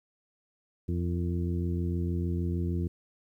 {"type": "harmonic tone with a mistuned harmonic", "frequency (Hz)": 86.5, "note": "F2", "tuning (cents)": -16, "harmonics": [1, 2, 3, 4, 5], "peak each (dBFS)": [-29, -33, -38, -37, -48], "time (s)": [0.88, 2.88], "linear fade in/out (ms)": 10, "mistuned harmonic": 5, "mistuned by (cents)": 65, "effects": ["11-bit"]}